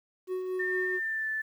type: tone with tremolo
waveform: triangle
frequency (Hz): 370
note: F#4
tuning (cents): 0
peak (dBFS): -27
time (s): 0.27-1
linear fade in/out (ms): 50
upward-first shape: sine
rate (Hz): 4.4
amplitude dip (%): 35
type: tone with pitch glide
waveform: sine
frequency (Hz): 1807 to 1754.5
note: A6 to A6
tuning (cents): +46 to -5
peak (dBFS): -29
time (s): 0.59-1.42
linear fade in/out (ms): 10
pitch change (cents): -51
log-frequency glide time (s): 0.93-1.28
effects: 10-bit